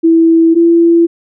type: tone pair in turn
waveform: sine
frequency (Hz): 328.8 / 336.9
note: E4 / E4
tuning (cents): -4 / +38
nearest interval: unison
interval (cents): 42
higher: second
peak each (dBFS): -4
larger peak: neither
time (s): 0.03-0.55 / 0.55-1.07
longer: neither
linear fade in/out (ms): 20
effects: none

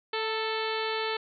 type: harmonic tone with a mistuned harmonic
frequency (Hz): 440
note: A4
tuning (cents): 0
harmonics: 1 / 2 / 3 / 4 / 5 / 6 / 7 / 8 / 9 / 10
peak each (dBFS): -32 / -35 / -37 / -38 / -39 / -40 / -40 / -41 / -42 / -42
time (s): 0.13-1.17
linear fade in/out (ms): 5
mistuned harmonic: 2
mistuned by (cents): +25
effects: none

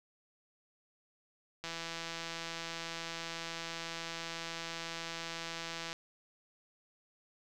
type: click train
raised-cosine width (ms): 0.2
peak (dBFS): -23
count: 713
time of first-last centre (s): 1.64-5.929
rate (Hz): 166
effects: none

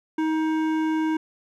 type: tone with hard clipping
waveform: sine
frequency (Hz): 315.6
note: D#4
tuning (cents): +25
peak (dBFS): -23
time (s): 0.18-1.17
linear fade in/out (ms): 5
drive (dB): 13
effects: none

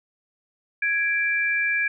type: tone pair together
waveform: sine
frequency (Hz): 1660.3 / 2348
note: G#6 / D7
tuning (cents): -1 / -1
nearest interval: tritone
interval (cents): 600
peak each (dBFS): -23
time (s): 0.82-1.88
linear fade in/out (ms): 5
effects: none

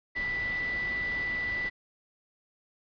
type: tone in noise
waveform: sine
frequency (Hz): 1975.5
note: B6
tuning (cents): 0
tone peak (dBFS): -29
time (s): 0.15-1.7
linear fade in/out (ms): 20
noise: pink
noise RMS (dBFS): -41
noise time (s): 0.15-1.7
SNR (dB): +9
effects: resampled to 11025 Hz

